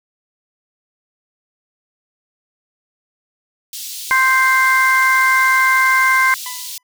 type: high-pass noise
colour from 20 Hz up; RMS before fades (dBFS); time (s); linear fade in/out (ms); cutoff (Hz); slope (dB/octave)
pink; -29; 3.73-6.78; 2; 3500; 24
type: harmonic tone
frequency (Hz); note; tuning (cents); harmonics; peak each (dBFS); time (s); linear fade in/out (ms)
523; C5; -1; 2 / 3 / 4; -15 / -15 / -15; 4.11-6.34; 0
type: tone with exponential decay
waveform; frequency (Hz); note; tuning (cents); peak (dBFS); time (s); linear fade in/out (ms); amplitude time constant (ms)
25% pulse; 999; B5; +20; -22; 6.46-6.83; 2; 79
effects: none